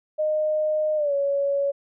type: tone with pitch glide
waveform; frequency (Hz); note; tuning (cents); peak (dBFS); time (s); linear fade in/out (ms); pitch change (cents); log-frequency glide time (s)
sine; 615 to 560.7; D#5 to C#5; -20 to +20; -20; 0.18-1.72; 20; -160; 0.96-1.13
effects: none